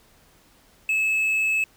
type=tone with quantisation; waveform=triangle; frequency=2597 Hz; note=E7; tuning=26 cents flat; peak=-18 dBFS; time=0.89-1.64 s; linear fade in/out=2 ms; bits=8; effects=pink hiss -57 dBFS RMS until 1.76 s